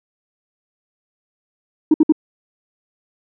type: tone bursts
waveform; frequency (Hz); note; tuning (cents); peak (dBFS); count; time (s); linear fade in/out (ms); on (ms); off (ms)
sine; 311.1; D#4; 0; -6; 3; 1.91-2.123; 5; 31; 60
effects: tanh soft clip ceiling -5 dBFS